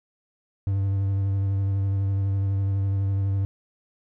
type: tone with vibrato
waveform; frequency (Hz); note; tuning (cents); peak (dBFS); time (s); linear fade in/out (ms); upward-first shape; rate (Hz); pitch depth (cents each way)
triangle; 98; G2; 0; -19; 0.67-3.45; 0; sine; 12; 20
effects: none